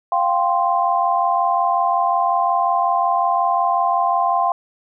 sine chord, F suspended second, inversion none, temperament equal, 698.5 / 784 / 1046.5 Hz, F5 / G5 / C6, 0 / 0 / 0 cents, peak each -19 / -20 / -19 dBFS, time 0.12-4.52 s, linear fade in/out 2 ms, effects none

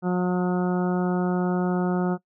harmonic tone, 180.3 Hz, F#3, 45 cents flat, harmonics 1 / 2 / 3 / 4 / 5 / 6 / 7 / 8, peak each -22 / -27 / -34 / -33 / -36 / -46 / -37 / -40 dBFS, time 0.02-2.18 s, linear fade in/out 50 ms, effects noise-tail reverb RT60 0.1 s tail -22 dB re dry

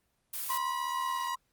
blue noise, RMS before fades -36 dBFS, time 0.33-0.58 s, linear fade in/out 10 ms
sine tone with tremolo, 1046.5 Hz, C6, in tune, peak -31 dBFS, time 0.49-1.36 s, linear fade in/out 10 ms, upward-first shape square, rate 2.2 Hz, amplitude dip 25%
sawtooth tone with pitch glide, 972 to 964.7 Hz, B5 to B5, -28 to -41 cents, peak -31 dBFS, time 0.5-1.35 s, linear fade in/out 5 ms, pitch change -13 cents, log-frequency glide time 0.82-1.18 s
effects pink hiss -75 dBFS RMS until 1.52 s + Opus 24 kbps

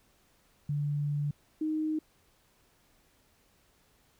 sine tone pair in turn, 145.8 / 311 Hz, D3 / D#4, -12 / -1 cents, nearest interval octave + minor second, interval 1311 cents, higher second, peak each -28 dBFS, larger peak neither, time 0.69-1.31 / 1.61-1.99 s, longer first, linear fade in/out 5 ms, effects pink hiss -67 dBFS RMS until 4.19 s

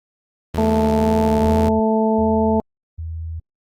sawtooth tone with vibrato, 78.9 Hz, D#2, 25 cents sharp, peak -18 dBFS, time 0.54-1.69 s, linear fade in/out 5 ms, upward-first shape sine, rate 2.1 Hz, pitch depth 55 cents each way
harmonic tone, 220 Hz, A3, in tune, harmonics 1 / 2 / 3 / 4, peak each -17 / -20 / -22 / -23 dBFS, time 0.58-2.6 s, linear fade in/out 0 ms
sine tone bursts, 81.5 Hz, E2, 19 cents flat, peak -25 dBFS, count 3, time 1.38-3.4 s, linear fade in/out 10 ms, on 420 ms, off 380 ms
effects Opus 24 kbps

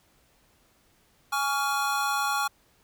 square chord, Db major, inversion second, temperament equal with one note detuned, 830.6 / 1127.5 / 1396.9 Hz, Ab5 / Db6 / F6, 0 / +29 / 0 cents, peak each -30 dBFS, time 1.32-2.48 s, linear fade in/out 10 ms, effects pink hiss -64 dBFS RMS until 2.83 s

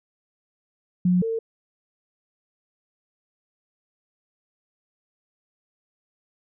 sine tone pair in turn, 180 / 452.3 Hz, F#3 / A4, -47 / +48 cents, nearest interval octave + major third, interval 1595 cents, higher second, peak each -16 / -23 dBFS, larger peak first, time 1.05-1.22 / 1.22-1.39 s, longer neither, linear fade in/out 5 ms, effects none

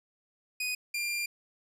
sawtooth tone pair in turn, 2489 / 2390 Hz, D#7 / D7, 0 / +30 cents, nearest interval minor second, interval 70 cents, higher first, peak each -27 dBFS, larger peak neither, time 0.6-0.75 / 0.94-1.26 s, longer second, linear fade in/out 5 ms, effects resampled to 32000 Hz

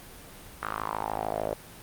sawtooth tone with band-pass filter sweep, 53.4 Hz, G#1, 49 cents sharp, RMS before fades -32 dBFS, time 0.62-1.54 s, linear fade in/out 10 ms, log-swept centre 1300 to 570 Hz, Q 4.8, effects pink hiss -47 dBFS RMS until 1.82 s + Opus 32 kbps

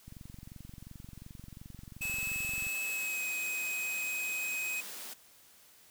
click train, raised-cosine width 5 ms, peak -35 dBFS, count 60, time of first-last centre 0.08-2.668 s, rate 22.8 Hz
white high-pass noise, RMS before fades -44 dBFS, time 2.01-5.14 s, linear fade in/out 10 ms, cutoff 180 Hz, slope 48 dB/octave
square tone with pitch glide, 2587 to 2521 Hz, E7 to D#7, -33 to +22 cents, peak -34 dBFS, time 2.01-4.81 s, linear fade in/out 10 ms, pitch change -45 cents, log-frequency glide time 2.86-3.26 s
effects white hiss -60 dBFS RMS until 5.9 s

